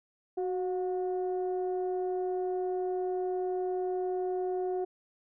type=tone pair together; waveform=sine; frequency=370 / 721.4 Hz; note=F#4 / F#5; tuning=0 / -44 cents; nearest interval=octave; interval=1156 cents; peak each=-29 / -36 dBFS; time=0.37-4.85 s; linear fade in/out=10 ms; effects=tanh soft clip ceiling -23 dBFS